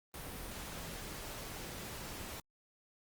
sine tone in noise, 164.81 Hz, E3, in tune, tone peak -51 dBFS, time 0.67-0.92 s, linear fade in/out 2 ms, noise pink, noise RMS -45 dBFS, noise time 0.14-2.4 s, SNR -9 dB, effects Opus 32 kbps

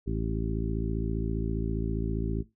harmonic tone with a mistuned harmonic, 55 Hz, A1, in tune, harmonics 1 / 2 / 3 / 4 / 5 / 6 / 7, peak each -31 / -34 / -36 / -37 / -38 / -39 / -39 dBFS, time 0.06-2.43 s, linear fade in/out 20 ms, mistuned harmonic 7, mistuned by +25 cents, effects noise-tail reverb RT60 0.2 s tail -17 dB re dry

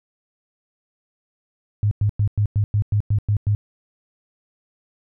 sine tone bursts, 103.83 Hz, G#2, in tune, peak -15 dBFS, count 10, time 1.83-3.55 s, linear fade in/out 0 ms, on 82 ms, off 100 ms, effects none

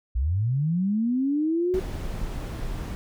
sine linear sweep, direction up, 54.2 to 380 Hz, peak -21 dBFS, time 0.15-1.8 s, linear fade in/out 10 ms
brown noise, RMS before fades -31 dBFS, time 1.74-2.95 s, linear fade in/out 0 ms
effects none

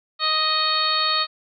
harmonic tone, 624 Hz, D#5, 5 cents sharp, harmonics 1 / 2 / 3 / 4 / 5 / 6 / 7, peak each -34 / -23 / -30 / -31 / -31 / -25 / -23 dBFS, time 0.19-1.27 s, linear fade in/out 50 ms, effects none

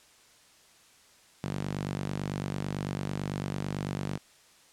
sawtooth tone with high-pass filter, 49 Hz, G1, in tune, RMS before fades -34 dBFS, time 1.43-4.18 s, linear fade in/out 10 ms, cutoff 150 Hz, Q 1.9, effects white hiss -59 dBFS RMS until 4.72 s + low-pass 9000 Hz 12 dB/octave

